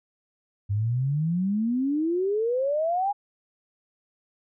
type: exponential sweep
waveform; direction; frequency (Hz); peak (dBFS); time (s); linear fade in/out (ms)
sine; up; 98 to 830; -22; 0.69-3.13; 20
effects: none